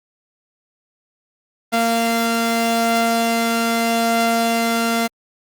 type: tone pair together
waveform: sawtooth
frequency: 230.4 / 690.4 Hz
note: A#3 / F5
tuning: -20 / -20 cents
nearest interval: octave + perfect fifth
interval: 1900 cents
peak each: -15 dBFS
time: 1.72-5.08 s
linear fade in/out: 20 ms
effects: Opus 32 kbps